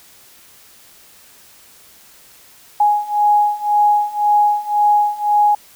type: beating tone pair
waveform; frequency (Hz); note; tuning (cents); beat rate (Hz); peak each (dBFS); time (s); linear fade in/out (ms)
sine; 830.6 / 832.5; G#5 / G#5; 0 / +4; 1.9; -16 / -14; 2.8-5.55; 5
effects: white hiss -46 dBFS RMS until 5.75 s